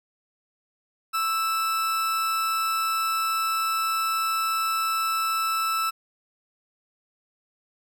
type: tone with amplitude modulation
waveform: 40% pulse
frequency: 1318.5 Hz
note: E6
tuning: in tune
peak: -21 dBFS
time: 1.13-5.91 s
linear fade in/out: 20 ms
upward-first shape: sine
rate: 287 Hz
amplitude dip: 25%
effects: none